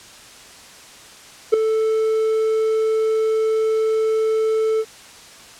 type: tone with ADSR envelope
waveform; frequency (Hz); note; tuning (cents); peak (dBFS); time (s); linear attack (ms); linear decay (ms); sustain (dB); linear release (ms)
triangle; 440; A4; 0; -4; 1.52-4.85; 19; 4; -10; 52
effects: white hiss -42 dBFS RMS until 5.59 s + low-pass 8000 Hz 12 dB/octave